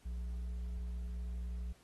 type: tone with hard clipping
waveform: sine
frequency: 60 Hz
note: B1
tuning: 49 cents flat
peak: -39 dBFS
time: 0.05-1.73 s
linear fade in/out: 10 ms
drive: 4 dB
effects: pink hiss -67 dBFS RMS until 1.83 s + AAC 32 kbps